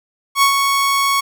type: tone with ADSR envelope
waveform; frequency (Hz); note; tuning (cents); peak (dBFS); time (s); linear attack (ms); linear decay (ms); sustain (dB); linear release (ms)
sawtooth; 1108.7; C#6; 0; -5; 0.35-1.21; 71; 95; -5; 14
effects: none